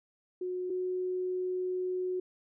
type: tone pair in turn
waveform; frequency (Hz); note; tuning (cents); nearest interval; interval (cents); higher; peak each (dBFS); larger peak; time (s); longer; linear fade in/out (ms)
sine; 364.2 / 366.7; F#4 / F#4; -27 / -15; unison; 12; second; -32 / -30; second; 0.41-0.7 / 0.7-2.2; second; 5
effects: none